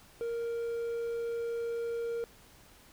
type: tone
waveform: triangle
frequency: 466.2 Hz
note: A#4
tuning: in tune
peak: -30 dBFS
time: 0.21-2.24 s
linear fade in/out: 0 ms
effects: pink hiss -58 dBFS RMS until 2.92 s